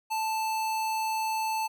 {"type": "tone", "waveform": "square", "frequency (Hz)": 880, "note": "A5", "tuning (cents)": 0, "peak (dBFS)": -28, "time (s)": [0.1, 1.68], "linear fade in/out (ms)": 20, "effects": []}